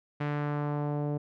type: tone with low-pass filter sweep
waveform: sawtooth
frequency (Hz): 146.83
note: D3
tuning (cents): 0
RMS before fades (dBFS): -31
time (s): 0.2-1.18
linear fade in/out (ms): 10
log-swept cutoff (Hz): 2200 to 550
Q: 1.3
effects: none